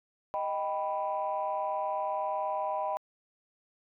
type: chord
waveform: sine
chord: Eb augmented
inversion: none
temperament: equal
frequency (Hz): 622.3 / 784 / 987.8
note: Eb5 / G5 / B5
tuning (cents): 0 / 0 / 0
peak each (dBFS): -33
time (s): 0.34-2.97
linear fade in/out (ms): 0
effects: tanh soft clip ceiling -22 dBFS